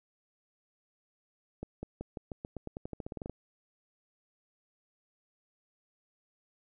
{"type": "accelerating click train", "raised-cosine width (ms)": 2, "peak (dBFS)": -25, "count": 18, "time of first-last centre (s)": [1.63, 3.296], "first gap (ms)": 200, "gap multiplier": 0.9, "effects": []}